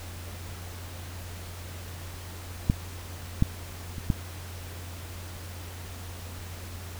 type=clicks; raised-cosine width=5 ms; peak=-8 / -8 / -24 / -10 dBFS; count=4; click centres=2.699 / 3.424 / 3.982 / 4.102 s; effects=added 88 Hz sine -39 dBFS peak until 6.99 s + pink hiss -44 dBFS RMS until 6.99 s